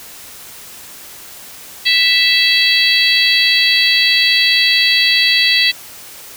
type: harmonic tone with a mistuned harmonic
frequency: 659.3 Hz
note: E5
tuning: in tune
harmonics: 3 / 4 / 5 / 6 / 7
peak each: -16 / -16 / -16 / -16 / -16 dBFS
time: 1.85-5.72 s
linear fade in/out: 20 ms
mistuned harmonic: 7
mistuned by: -28 cents
effects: white hiss -35 dBFS RMS until 6.36 s